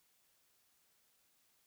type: silence
effects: white hiss -74 dBFS RMS until 1.66 s